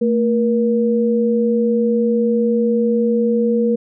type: tone pair together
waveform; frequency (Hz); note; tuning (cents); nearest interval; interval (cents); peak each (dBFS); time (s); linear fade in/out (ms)
sine; 224.5 / 476; A3 / A#4; +35 / +36; octave + minor second; 1301; -16; 0.01-3.76; 10
effects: none